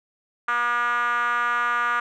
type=tone with band-pass filter; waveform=5% pulse; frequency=239.9 Hz; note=A#3; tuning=50 cents sharp; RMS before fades=-23 dBFS; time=0.48-2 s; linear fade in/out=5 ms; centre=1300 Hz; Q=5.7; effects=none